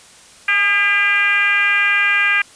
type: tone with frequency modulation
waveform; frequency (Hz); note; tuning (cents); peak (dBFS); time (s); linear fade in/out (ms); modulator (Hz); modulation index
sine; 2003; B6; +24; -12; 0.48-2.42; 5; 388; 1.6
effects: white hiss -44 dBFS RMS until 2.55 s + resampled to 22050 Hz